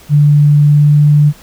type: tone with pitch glide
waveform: sine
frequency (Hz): 146.83 to 147.85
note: D3 to D3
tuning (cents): 0 to +12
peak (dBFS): -4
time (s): 0.09-1.33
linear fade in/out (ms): 50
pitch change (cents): +12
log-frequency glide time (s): 0.64-1.07
effects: pink hiss -40 dBFS RMS until 1.42 s

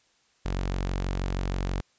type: tone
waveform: sawtooth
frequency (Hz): 46.25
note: F#1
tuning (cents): 0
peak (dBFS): -23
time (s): 0.45-1.81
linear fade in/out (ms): 10
effects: white hiss -66 dBFS RMS until 1.98 s + resampled to 16000 Hz

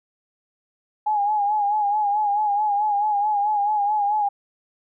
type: tone with vibrato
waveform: sine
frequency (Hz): 830.6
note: G#5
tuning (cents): 0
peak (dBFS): -18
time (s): 1.06-4.29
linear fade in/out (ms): 10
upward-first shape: sine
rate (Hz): 4.6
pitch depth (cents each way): 56
effects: none

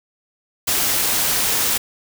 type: noise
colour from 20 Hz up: white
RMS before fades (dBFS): -19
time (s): 0.67-1.78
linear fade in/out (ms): 10
effects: none

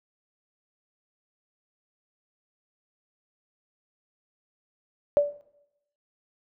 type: tone with exponential decay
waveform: sine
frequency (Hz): 580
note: D5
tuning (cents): -22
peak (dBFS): -13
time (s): 5.17-5.41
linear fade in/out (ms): 0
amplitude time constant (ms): 51
effects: noise-tail reverb RT60 0.8 s tail -18 dB re dry

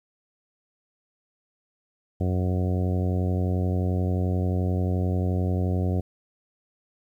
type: harmonic tone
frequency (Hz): 91.4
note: F#2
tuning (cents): -21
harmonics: 1 / 2 / 3 / 4 / 5 / 6 / 7 / 8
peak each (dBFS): -23 / -29 / -33 / -35 / -37 / -39 / -40 / -41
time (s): 2.2-6.01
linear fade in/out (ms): 10
effects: 10-bit

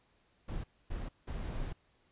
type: noise bursts at uneven times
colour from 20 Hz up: brown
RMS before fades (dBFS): -38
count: 3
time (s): 0.48-0.64 / 0.9-1.09 / 1.27-1.73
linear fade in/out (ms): 10
effects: pink hiss -71 dBFS RMS until 2.11 s + resampled to 8000 Hz

